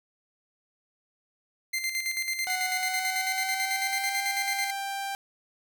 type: tone with tremolo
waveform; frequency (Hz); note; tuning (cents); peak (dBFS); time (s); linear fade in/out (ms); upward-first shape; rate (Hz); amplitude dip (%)
sawtooth; 2085; C7; -7; -23; 1.73-4.71; 10; square; 9.1; 55
type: tone with pitch glide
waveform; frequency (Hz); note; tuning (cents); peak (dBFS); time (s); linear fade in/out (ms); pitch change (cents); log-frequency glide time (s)
sawtooth; 740 to 788.5; F#5 to G5; 0 to +10; -27; 2.47-5.15; 0; +110; 2.75-4.2
effects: none